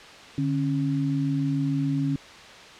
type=tone pair together; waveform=sine; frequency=147 / 273.9 Hz; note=D3 / C#4; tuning=+2 / -21 cents; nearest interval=major seventh; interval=1077 cents; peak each=-25 dBFS; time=0.38-2.16 s; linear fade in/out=2 ms; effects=white hiss -44 dBFS RMS until 2.79 s + low-pass 4000 Hz 12 dB/octave